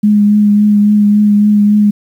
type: tone with vibrato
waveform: sine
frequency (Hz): 207.7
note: G#3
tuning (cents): 0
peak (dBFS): -5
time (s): 0.03-1.91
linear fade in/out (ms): 10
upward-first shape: triangle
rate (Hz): 3.6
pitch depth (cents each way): 22
effects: 7-bit